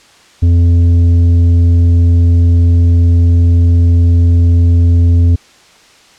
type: tone with tanh clipping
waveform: sine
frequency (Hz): 85.8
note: F2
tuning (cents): -30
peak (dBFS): -6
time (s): 0.42-5.36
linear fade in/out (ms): 10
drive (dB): 7
effects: white hiss -43 dBFS RMS until 6.18 s + low-pass 6000 Hz 12 dB/octave